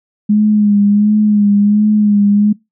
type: tone with vibrato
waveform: sine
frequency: 207.7 Hz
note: G#3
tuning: in tune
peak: -7 dBFS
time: 0.29-2.53 s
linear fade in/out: 10 ms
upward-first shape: sine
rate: 1.4 Hz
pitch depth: 40 cents each way
effects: noise-tail reverb RT60 0.2 s tail -23 dB re dry